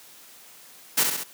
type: noise with echo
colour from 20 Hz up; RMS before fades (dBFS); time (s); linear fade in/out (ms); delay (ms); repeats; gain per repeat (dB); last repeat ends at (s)
white; -20; 0.97-1.04; 10; 66; 3; -4; 1.238
effects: white hiss -49 dBFS RMS until 1.33 s + high-pass 150 Hz 12 dB/octave